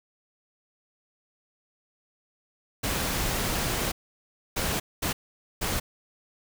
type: noise bursts at uneven times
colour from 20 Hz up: pink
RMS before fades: -28 dBFS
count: 4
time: 2.83-3.92 / 4.56-4.8 / 5.02-5.13 / 5.61-5.8 s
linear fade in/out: 10 ms
effects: none